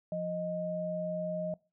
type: tone pair together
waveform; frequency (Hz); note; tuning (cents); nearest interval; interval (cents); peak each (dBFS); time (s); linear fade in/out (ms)
sine; 174.89 / 622.3; F3 / D#5; +3 / 0; octave + minor seventh; 2197; -37 / -33; 0.12-1.54; 2
effects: noise-tail reverb RT60 0.3 s tail -23 dB re dry